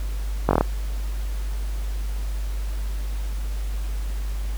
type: slowing click train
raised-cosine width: 1 ms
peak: -3 dBFS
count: 6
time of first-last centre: 0.49-0.61 s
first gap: 20 ms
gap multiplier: 1.09
effects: added 50 Hz sine -24 dBFS peak until 4.57 s + pink hiss -43 dBFS RMS until 4.57 s